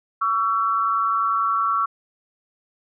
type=tone pair together; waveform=sine; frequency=1129 / 1339.7 Hz; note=C#6 / E6; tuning=+31 / +28 cents; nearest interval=minor third; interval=297 cents; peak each=-21 dBFS; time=0.21-1.86 s; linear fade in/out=10 ms; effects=none